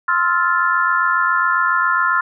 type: chord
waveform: sine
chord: F major seventh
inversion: second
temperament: just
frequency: 1047.7 / 1309.6 / 1396.9 / 1746.1 Hz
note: C6 / E6 / F6 / A6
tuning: +2 / -12 / 0 / -14 cents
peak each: -19 / -21 / -17 / -22 dBFS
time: 0.08-2.21 s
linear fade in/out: 5 ms
effects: none